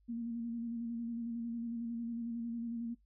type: tone with vibrato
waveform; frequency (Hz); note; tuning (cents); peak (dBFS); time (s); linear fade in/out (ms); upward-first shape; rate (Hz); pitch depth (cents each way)
sine; 233.1; A#3; 0; -36; 0.08-2.95; 20; square; 11; 24
effects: noise-tail reverb RT60 0.1 s tail -17 dB re dry + added 50 Hz sine -66 dBFS peak until 3.05 s